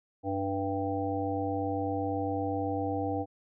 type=harmonic tone with a mistuned harmonic; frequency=98 Hz; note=G2; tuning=in tune; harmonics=1 / 3 / 5 / 7 / 8; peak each=-36 / -33 / -35 / -38 / -35 dBFS; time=0.23-3.26 s; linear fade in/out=50 ms; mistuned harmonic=7; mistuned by=-25 cents; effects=none